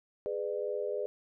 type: chord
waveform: sine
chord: G# diminished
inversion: none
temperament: just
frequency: 415.3 / 498.4 / 598 Hz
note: G#4 / B4 / D5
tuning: 0 / +16 / +31 cents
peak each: -35 / -36 / -37 dBFS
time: 0.26-1.06 s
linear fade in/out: 0 ms
effects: none